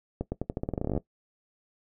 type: accelerating click train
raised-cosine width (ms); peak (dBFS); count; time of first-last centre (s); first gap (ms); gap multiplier
2; -16; 18; 0.21-0.977; 110; 0.87
effects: noise-tail reverb RT60 0.1 s tail -17 dB re dry